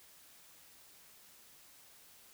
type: silence
effects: white hiss -60 dBFS RMS until 2.33 s